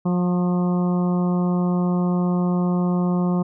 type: harmonic tone with a mistuned harmonic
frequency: 178.5 Hz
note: F3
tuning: 38 cents sharp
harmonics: 1 / 2 / 3 / 4 / 5 / 6 / 7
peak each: -18 / -28 / -33 / -34 / -37 / -35 / -40 dBFS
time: 0.05-3.43 s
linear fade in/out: 10 ms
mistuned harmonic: 7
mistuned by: -26 cents
effects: none